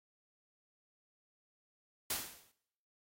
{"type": "noise with exponential decay", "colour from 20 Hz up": "white", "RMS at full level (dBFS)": -33, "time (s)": [2.1, 2.52], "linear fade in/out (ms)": 5, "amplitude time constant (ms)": 91, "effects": ["noise-tail reverb RT60 0.8 s tail -22 dB re dry", "AAC 48 kbps"]}